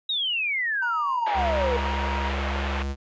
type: exponential sweep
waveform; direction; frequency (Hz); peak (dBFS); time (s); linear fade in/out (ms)
sine; down; 3849 to 466.2; -23; 0.09-1.77; 5
type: tone with tremolo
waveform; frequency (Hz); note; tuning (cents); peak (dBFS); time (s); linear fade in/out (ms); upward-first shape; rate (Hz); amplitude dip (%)
triangle; 946; A#5; +25; -27; 0.82-2.29; 5; sine; 7.7; 25
type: band-pass noise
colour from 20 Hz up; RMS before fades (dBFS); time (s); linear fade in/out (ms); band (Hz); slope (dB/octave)
pink; -32; 1.26-2.83; 10; 500 to 3000; 24
type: tone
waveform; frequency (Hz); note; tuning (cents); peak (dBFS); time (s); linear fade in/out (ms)
square; 68.9; C#2; -10; -27; 1.34-2.96; 50
effects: resampled to 16000 Hz